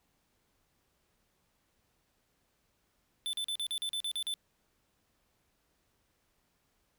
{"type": "tone bursts", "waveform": "square", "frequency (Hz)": 3520, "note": "A7", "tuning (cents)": 0, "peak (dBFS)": -33, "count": 10, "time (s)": [3.26, 4.339], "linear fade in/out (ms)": 0, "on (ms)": 71, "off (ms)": 41, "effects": ["pink hiss -75 dBFS RMS until 6.98 s"]}